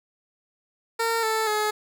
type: tone with pitch steps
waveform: 15% pulse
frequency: 457.4 / 440.8 / 424.8 Hz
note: A#4 / A4 / G#4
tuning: -33 / +3 / +39 cents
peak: -16 dBFS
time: 0.99-1.71 s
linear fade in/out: 10 ms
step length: 240 ms
effects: none